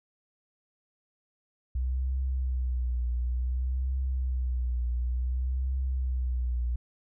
sine tone with vibrato, 62.8 Hz, B1, 30 cents sharp, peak -26 dBFS, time 1.75-6.76 s, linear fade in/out 5 ms, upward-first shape triangle, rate 0.56 Hz, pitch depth 78 cents each way, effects none

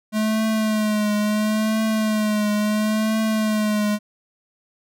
square tone with vibrato, 214.4 Hz, A3, 45 cents flat, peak -19 dBFS, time 0.12-3.99 s, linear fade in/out 50 ms, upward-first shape triangle, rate 0.73 Hz, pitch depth 48 cents each way, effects none

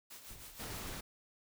white noise with tremolo, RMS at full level -50 dBFS, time 0.1-0.9 s, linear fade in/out 10 ms, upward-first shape sine, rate 6.4 Hz, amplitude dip 55%
brown noise with exponential decay, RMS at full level -50 dBFS, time 0.3-0.9 s, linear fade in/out 2 ms, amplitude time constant 130 ms
pink noise, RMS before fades -44 dBFS, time 0.59-1.01 s, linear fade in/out 10 ms
effects none

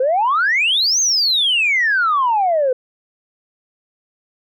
sine exponential two-way sweep, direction up then down, 493.9 to 6490 to 493.9 Hz, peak -12 dBFS, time 0-2.73 s, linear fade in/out 5 ms, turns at 1 s, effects tanh soft clip ceiling -9 dBFS

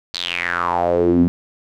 sawtooth tone with band-pass filter sweep, 87.31 Hz, F2, in tune, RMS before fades -18 dBFS, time 0.14-1.28 s, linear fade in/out 0 ms, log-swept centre 4400 to 210 Hz, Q 6.1, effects none

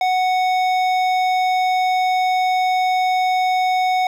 sine tone with hard clipping, 740 Hz, F#5, in tune, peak -17 dBFS, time 0.01-4.07 s, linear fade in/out 2 ms, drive 12 dB, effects none

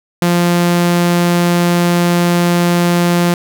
sawtooth tone, 174 Hz, F3, 6 cents flat, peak -6 dBFS, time 0.22-3.34 s, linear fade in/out 2 ms, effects none

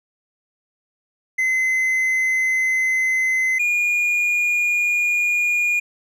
triangle tone pair in turn, 2050 / 2433 Hz, C7 / D#7, -36 / -39 cents, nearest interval minor third, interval 297 cents, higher second, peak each -15 dBFS, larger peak neither, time 1.38-3.59 / 3.59-5.8 s, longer neither, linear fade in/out 10 ms, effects none

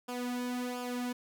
sawtooth tone with flanger, 246.9 Hz, B3, in tune, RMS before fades -36 dBFS, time 0.08-1.13 s, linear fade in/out 10 ms, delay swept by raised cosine 0.49 to 2.59 ms, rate 1.4 Hz, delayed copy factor -0.7, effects none

